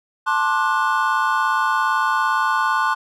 triangle chord, D dominant seventh, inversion second, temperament just, 881 / 1057.2 / 1174.7 / 1468.3 Hz, A5 / C6 / D6 / F#6, +2 / +18 / 0 / -14 cents, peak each -21 / -19 / -22 / -20 dBFS, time 0.26-2.95 s, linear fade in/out 20 ms, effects none

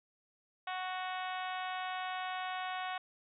harmonic tone, 370 Hz, F#4, in tune, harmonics 2 / 3 / 4 / 5 / 6 / 7 / 8 / 9 / 10, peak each -39 / -43 / -45 / -47 / -49 / -50 / -51 / -52 / -53 dBFS, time 0.67-2.98 s, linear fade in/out 5 ms, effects none

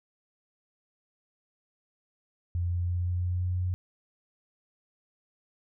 sine tone with pitch steps, 87.31 / 87.87 / 88.43 / 88.99 / 89.56 / 90.13 / 90.7 Hz, F2 / F2 / F2 / F2 / F2 / F#2 / F#2, 0 / +11 / +22 / +33 / +44 / -45 / -34 cents, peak -26 dBFS, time 2.55-3.74 s, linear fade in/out 0 ms, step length 170 ms, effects none

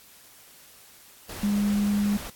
sine tone in noise, 204.8 Hz, G#3, 24 cents flat, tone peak -21 dBFS, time 1.43-2.17 s, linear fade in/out 5 ms, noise pink, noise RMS -38 dBFS, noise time 1.29-2.3 s, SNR +14 dB, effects white hiss -52 dBFS RMS until 2.35 s + AAC 64 kbps

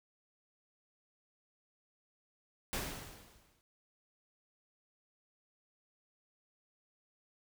pink noise with exponential decay, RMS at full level -35 dBFS, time 2.73-3.61 s, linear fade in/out 0 ms, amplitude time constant 190 ms, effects none

